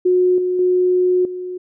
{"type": "tone with level steps", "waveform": "sine", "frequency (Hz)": 363.6, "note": "F#4", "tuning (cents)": -30, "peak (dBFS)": [-11, -16, -12, -24], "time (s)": [0.05, 1.58], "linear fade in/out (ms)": 10, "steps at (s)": [0.38, 0.59, 1.25], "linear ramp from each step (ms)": 2, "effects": []}